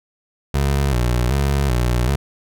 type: tone with vibrato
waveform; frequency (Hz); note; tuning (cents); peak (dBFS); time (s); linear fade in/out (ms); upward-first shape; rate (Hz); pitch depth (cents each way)
25% pulse; 64.9; C2; -13; -12; 0.54-2.16; 5; square; 1.3; 120
effects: none